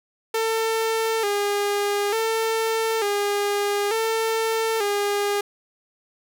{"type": "tone with vibrato", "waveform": "sawtooth", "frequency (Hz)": 427.2, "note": "G#4", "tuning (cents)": 49, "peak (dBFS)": -17, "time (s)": [0.34, 5.41], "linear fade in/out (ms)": 5, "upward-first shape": "square", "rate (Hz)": 0.56, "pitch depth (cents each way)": 82, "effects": []}